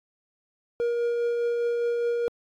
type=tone with tremolo; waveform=triangle; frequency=473.6 Hz; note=A#4; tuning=27 cents sharp; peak=-20 dBFS; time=0.8-2.28 s; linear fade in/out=0 ms; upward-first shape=triangle; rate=4.9 Hz; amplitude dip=25%; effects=AAC 64 kbps